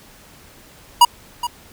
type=tone with echo; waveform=square; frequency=961 Hz; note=B5; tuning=48 cents flat; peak=-6 dBFS; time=1.01-1.05 s; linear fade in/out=5 ms; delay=420 ms; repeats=1; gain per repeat=-14 dB; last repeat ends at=1.47 s; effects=pink hiss -46 dBFS RMS until 1.72 s